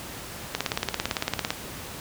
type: click train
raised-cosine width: 0.2 ms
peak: -7 dBFS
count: 18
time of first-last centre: 0.55-1.505 s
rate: 17.8 Hz
effects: pink hiss -38 dBFS RMS until 2 s + high-pass 60 Hz 12 dB/octave